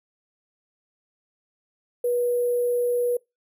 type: tone with sample-and-hold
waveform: sine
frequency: 486.2 Hz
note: B4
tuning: 27 cents flat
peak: -20 dBFS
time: 2.04-3.17 s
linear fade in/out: 5 ms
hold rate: 11025 Hz
effects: noise-tail reverb RT60 0.2 s tail -24 dB re dry